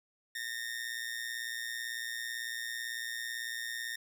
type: tone with amplitude modulation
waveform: sawtooth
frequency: 1830 Hz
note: A#6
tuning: 32 cents flat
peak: -30 dBFS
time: 0.35-3.96 s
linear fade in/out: 5 ms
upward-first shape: sine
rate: 118 Hz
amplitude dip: 70%
effects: none